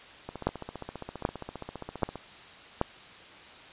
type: two click trains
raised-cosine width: 1 ms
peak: -10 / -23 dBFS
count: 4 / 29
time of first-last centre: 0.47-2.814 / 0.29-2.157 s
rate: 1.28 / 15 Hz
effects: white hiss -49 dBFS RMS until 3.72 s + resampled to 8000 Hz